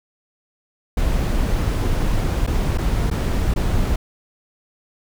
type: noise with dropouts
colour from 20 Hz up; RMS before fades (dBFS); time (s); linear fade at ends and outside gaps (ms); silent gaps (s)
brown; -19; 0.97-3.96; 5; 2.466-2.473 / 2.776-2.783 / 3.102-3.111 / 3.54-3.56
effects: none